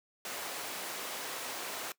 pink high-pass noise, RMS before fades -40 dBFS, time 0.25-1.92 s, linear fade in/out 2 ms, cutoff 450 Hz, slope 12 dB/octave, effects noise-tail reverb RT60 0.1 s tail -20 dB re dry

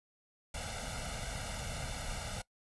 pink noise with comb filter, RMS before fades -40 dBFS, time 0.54-2.42 s, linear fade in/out 5 ms, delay 1.4 ms, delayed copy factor +0.85, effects noise-tail reverb RT60 0.1 s tail -21 dB re dry + resampled to 24000 Hz

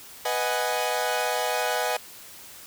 sawtooth chord, G# minor seventh, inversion first, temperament equal, 493.9 / 622.3 / 740 / 830.6 Hz, B4 / D#5 / F#5 / G#5, 0 / 0 / 0 / 0 cents, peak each -26 dBFS, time 0.25-1.97 s, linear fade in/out 5 ms, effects white hiss -45 dBFS RMS until 2.66 s

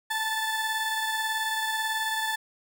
30% pulse tone pair together, 883 / 1747.7 Hz, A5 / A6, +6 / -12 cents, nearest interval octave, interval 1182 cents, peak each -27 dBFS, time 0.1-2.36 s, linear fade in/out 10 ms, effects none

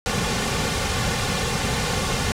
pink noise with comb filter, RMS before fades -23 dBFS, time 0.06-2.32 s, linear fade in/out 0 ms, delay 3.1 ms, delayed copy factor -0.65, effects low-pass 8000 Hz 12 dB/octave

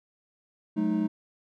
triangle chord, D# diminished, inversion first, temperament equal with one note detuned, 185 / 215.7 / 311.1 Hz, F#3 / A3 / D#4, 0 / -34 / 0 cents, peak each -29 / -25 / -26 dBFS, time 0.76-1.08 s, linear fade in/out 20 ms, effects none

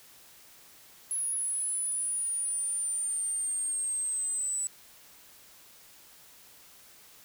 sine exponential sweep, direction down, 10548 to 7902 Hz, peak -26 dBFS, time 1.11-4.67 s, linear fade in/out 0 ms, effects tanh soft clip ceiling -28 dBFS + white hiss -55 dBFS RMS until 7.24 s

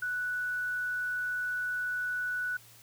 sine tone, 1480 Hz, F#6, in tune, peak -30 dBFS, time 0.02-2.57 s, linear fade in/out 5 ms, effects added 115 Hz sine -61 dBFS peak until 2.82 s + white hiss -56 dBFS RMS until 2.82 s

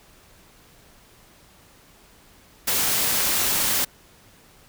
white noise, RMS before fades -22 dBFS, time 2.67-3.85 s, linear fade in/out 10 ms, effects pink hiss -53 dBFS RMS until 4.68 s

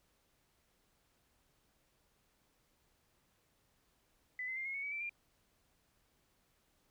sine tone with pitch steps, 2002 / 2054 / 2106 / 2161 / 2216 / 2273 / 2332 / 2392 Hz, B6 / C7 / C7 / C#7 / C#7 / C#7 / D7 / D7, +23 / -33 / +11 / -45 / -1 / +43 / -13 / +31 cents, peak -38 dBFS, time 4.39-5.094 s, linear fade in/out 2 ms, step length 88 ms, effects pink hiss -75 dBFS RMS until 6.9 s

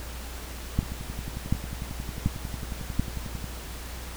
two click trains, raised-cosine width 5 ms, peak -22 / -10 dBFS, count 30 / 4, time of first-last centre 0.83-3.443 / 0.79-2.996 s, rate 11.1 / 1.36 Hz, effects added 60 Hz sine -37 dBFS peak until 4.16 s + pink hiss -41 dBFS RMS until 4.16 s

